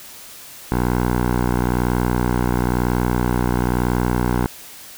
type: tone with low-pass filter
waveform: 10% pulse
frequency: 61 Hz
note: B1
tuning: 21 cents flat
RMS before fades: -19 dBFS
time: 0.72-4.46 s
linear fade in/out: 0 ms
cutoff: 1300 Hz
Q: 1.4
effects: white hiss -39 dBFS RMS until 4.97 s